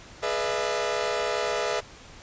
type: tone cluster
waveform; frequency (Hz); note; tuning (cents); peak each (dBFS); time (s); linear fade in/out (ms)
sawtooth; 423.1 / 492.7 / 604 / 671; G#4 / B4 / D5 / E5; +32 / -4 / +48 / +31; -27; 0.22-1.81; 20
effects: pink hiss -47 dBFS RMS until 2.22 s + resampled to 16000 Hz